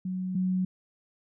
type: tone pair in turn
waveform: sine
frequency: 185 / 185 Hz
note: F#3 / F#3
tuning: 0 / 0 cents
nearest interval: unison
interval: 0 cents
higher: neither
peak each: -29 / -24 dBFS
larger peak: second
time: 0.05-0.35 / 0.35-0.65 s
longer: neither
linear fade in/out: 5 ms
effects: none